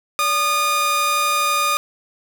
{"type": "tone pair together", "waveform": "sawtooth", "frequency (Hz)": [575.5, 1223], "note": ["D5", "D#6"], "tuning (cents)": [-35, -30], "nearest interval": "octave + minor second", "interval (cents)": 1305, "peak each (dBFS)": [-25, -13], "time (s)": [0.19, 1.77], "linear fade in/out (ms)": 0, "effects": []}